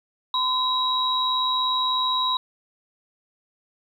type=tone pair together; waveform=sine; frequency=1022 / 3859 Hz; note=C6 / B7; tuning=-41 / -41 cents; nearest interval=octave + major seventh; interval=2300 cents; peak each=-23 dBFS; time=0.34-2.37 s; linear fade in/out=2 ms; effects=9-bit